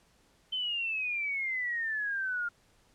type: exponential sweep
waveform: sine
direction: down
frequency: 3090 to 1400 Hz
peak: -30 dBFS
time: 0.52-2.49 s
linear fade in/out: 10 ms
effects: pink hiss -66 dBFS RMS until 2.94 s + low-pass 10000 Hz 12 dB/octave